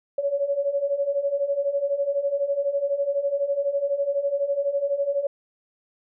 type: beating tone pair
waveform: sine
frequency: 554.4 / 566.4 Hz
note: C#5 / C#5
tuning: 0 / +37 cents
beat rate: 12 Hz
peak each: -27 / -23 dBFS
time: 0.18-5.27 s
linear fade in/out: 5 ms
effects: none